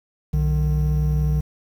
triangle tone pair together, 62.61 / 151.2 Hz, B1 / D#3, +24 / -49 cents, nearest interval octave + minor third, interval 1527 cents, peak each -18 dBFS, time 0.33-1.41 s, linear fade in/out 10 ms, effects 8-bit

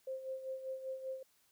sine tone with tremolo, 526 Hz, C5, 9 cents sharp, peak -37 dBFS, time 0.07-1.23 s, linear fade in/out 5 ms, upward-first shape sine, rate 5.1 Hz, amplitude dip 65%, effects white hiss -72 dBFS RMS until 1.51 s

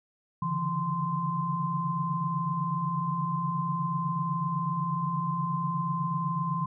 sine tone cluster, 141 / 149.2 / 168.7 / 1039 Hz, C#3 / D3 / E3 / C6, +30 / +28 / +40 / -12 cents, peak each -36 / -36 / -31 / -30 dBFS, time 0.42-6.66 s, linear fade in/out 5 ms, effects none

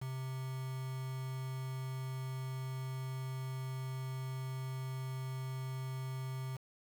triangle tone with quantisation, 130.81 Hz, C3, in tune, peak -36 dBFS, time 0.01-6.57 s, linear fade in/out 10 ms, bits 8, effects none

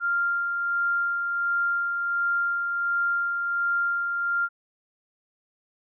sine tone with tremolo, 1394 Hz, F6, 4 cents flat, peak -21 dBFS, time 0-4.49 s, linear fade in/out 50 ms, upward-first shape sine, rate 1.4 Hz, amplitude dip 35%, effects none

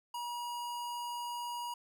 square tone, 959 Hz, A#5, 49 cents sharp, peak -38 dBFS, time 0.14-1.74 s, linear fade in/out 5 ms, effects none

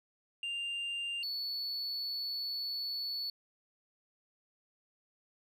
sine tone pair in turn, 2794 / 4435 Hz, F7 / C#8, 0 / 0 cents, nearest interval minor sixth, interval 800 cents, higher second, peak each -32 / -32 dBFS, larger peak neither, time 0.43-1.23 / 1.23-3.3 s, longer second, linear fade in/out 2 ms, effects tanh soft clip ceiling -34 dBFS

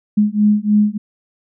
sine beating tone pair, 207.7 / 211 Hz, G#3 / G#3, 0 / +28 cents, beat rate 3.3 Hz, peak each -14 / -14 dBFS, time 0.17-0.98 s, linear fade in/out 10 ms, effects none

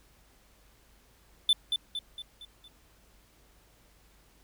triangle tone with echo, 3520 Hz, A7, in tune, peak -18 dBFS, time 1.49-1.53 s, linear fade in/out 2 ms, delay 230 ms, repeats 5, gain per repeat -6 dB, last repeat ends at 2.68 s, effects added 50 Hz sine -63 dBFS peak until 4.43 s + pink hiss -63 dBFS RMS until 4.43 s

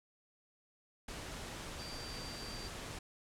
sine tone in noise, 4684 Hz, D8, 5 cents flat, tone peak -48 dBFS, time 1.79-2.68 s, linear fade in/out 5 ms, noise pink, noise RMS -45 dBFS, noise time 1.08-2.99 s, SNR -6 dB, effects low-pass 9000 Hz 12 dB/octave

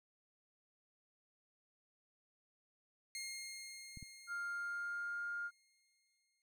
15% pulse tone with exponential decay, 2134 Hz, C7, 34 cents sharp, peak -36 dBFS, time 3.15-6.42 s, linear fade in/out 1 ms, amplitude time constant 710 ms
clicks, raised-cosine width 5 ms, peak -39 dBFS, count 2, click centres 3.973 / 4.027 s
sine tone with pitch glide, 1400 to 1410.6 Hz, F6 to F6, +4 to +17 cents, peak -39 dBFS, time 4.27-5.51 s, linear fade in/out 50 ms, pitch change +13 cents, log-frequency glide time 4.49-5.23 s
effects none

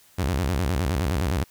sawtooth tone with vibrato, 77.78 Hz, D#2, in tune, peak -18 dBFS, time 0.18-1.44 s, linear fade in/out 10 ms, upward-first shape square, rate 9.7 Hz, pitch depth 290 cents each way, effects white hiss -56 dBFS RMS until 1.5 s

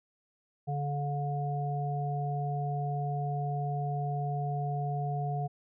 harmonic tone, 143.6 Hz, D3, 39 cents flat, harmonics 1 / 3 / 5, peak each -31 / -42 / -35 dBFS, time 0.67-5.48 s, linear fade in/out 20 ms, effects none

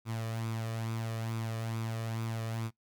sawtooth tone with flanger, 112.9 Hz, A2, 45 cents sharp, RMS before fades -36 dBFS, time 0.05-2.71 s, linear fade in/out 50 ms, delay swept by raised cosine 0.82 to 1.71 ms, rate 2.3 Hz, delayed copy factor +0.5, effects noise-tail reverb RT60 0.1 s tail -19 dB re dry

